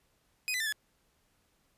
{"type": "tone with pitch steps", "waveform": "sawtooth", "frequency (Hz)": [2502, 2002, 1785, 1711], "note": ["D#7", "B6", "A6", "A6"], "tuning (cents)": [9, 23, 24, -49], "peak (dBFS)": -27, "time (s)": [0.48, 0.724], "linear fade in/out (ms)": 0, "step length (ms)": 61, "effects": ["pink hiss -72 dBFS RMS until 1.77 s", "resampled to 32000 Hz"]}